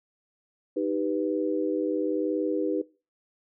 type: chord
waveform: sine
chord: Eb augmented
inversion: none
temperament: equal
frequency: 311.1 / 392 / 493.9 Hz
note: Eb4 / G4 / B4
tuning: 0 / 0 / 0 cents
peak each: -28 / -30 / -29 dBFS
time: 0.76-2.82 s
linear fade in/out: 10 ms
effects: noise-tail reverb RT60 0.3 s tail -19 dB re dry